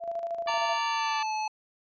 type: tone with tremolo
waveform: sine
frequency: 677 Hz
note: E5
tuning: 46 cents sharp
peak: -28 dBFS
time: 0-0.79 s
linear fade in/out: 50 ms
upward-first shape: square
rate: 13 Hz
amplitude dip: 50%
type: harmonic tone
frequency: 582 Hz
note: D5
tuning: 16 cents flat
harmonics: 2 / 3 / 4 / 5 / 6 / 7 / 8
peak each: -33 / -37 / -39 / -41 / -43 / -44 / -45 dBFS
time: 0.47-1.23 s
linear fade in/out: 5 ms
type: tone with pitch glide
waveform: square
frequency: 919 to 862.4 Hz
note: A#5 to A5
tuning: -25 to -35 cents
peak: -29 dBFS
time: 0.48-1.48 s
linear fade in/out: 5 ms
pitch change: -110 cents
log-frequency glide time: 0.86-1.34 s
effects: resampled to 16000 Hz